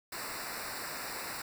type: noise with comb filter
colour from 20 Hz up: pink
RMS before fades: -40 dBFS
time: 0.12-1.42 s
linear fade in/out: 5 ms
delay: 0.31 ms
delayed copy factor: -0.9
effects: none